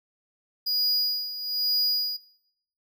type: tone with tremolo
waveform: square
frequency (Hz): 4900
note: D#8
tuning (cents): -27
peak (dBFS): -22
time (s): 0.66-2.17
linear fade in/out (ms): 10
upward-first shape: sine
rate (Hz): 1.1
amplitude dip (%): 75
effects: noise-tail reverb RT60 0.7 s tail -19 dB re dry